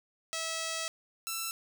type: tone pair in turn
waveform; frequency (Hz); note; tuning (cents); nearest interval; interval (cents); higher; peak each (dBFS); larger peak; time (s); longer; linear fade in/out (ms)
5% pulse; 650 / 1335; E5 / E6; -24 / +22; octave; 1246; second; -22; neither; 0.33-0.88 / 1.27-1.51; first; 0
effects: none